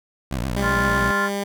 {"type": "tone with vibrato", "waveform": "15% pulse", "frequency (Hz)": 62.5, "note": "B1", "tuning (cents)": 21, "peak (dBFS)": -17, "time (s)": [0.31, 1.11], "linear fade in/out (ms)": 5, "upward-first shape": "triangle", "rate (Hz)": 7.9, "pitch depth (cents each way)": 230}
{"type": "tone", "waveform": "15% pulse", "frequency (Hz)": 200, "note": "G3", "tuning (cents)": 35, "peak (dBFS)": -17, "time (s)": [0.56, 1.44], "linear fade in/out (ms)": 10}
{"type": "chord", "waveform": "sine", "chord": "F major", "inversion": "second", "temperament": "just", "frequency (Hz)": [1047.7, 1396.9, 1746.1], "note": ["C6", "F6", "A6"], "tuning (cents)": [2, 0, -14], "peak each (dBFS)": -24, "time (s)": [0.61, 1.3], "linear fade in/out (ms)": 50}
{"effects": []}